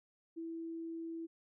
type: tone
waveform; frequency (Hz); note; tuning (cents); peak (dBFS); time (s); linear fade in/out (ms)
sine; 329.6; E4; 0; -40; 0.36-1.27; 20
effects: none